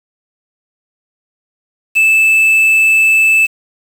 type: tone with quantisation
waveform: triangle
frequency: 2629 Hz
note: E7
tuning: 5 cents flat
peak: -5 dBFS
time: 1.95-3.47 s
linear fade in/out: 20 ms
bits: 5
effects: none